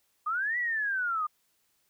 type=linear two-way sweep; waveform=sine; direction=up then down; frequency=1195 to 1975.5 to 1195 Hz; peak=-27 dBFS; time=0.26-1.27 s; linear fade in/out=10 ms; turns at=0.58 s; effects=white hiss -72 dBFS RMS until 1.89 s